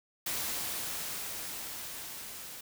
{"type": "noise with level ramp", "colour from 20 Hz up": "white", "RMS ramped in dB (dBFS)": [-34, -45], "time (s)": [0.26, 2.61], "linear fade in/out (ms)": 5, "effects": []}